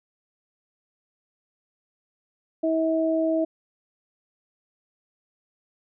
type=tone pair together; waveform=sine; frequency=322.6 / 644 Hz; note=E4 / E5; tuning=-37 / -41 cents; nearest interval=octave; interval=1196 cents; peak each=-23 dBFS; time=2.63-3.45 s; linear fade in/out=10 ms; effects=none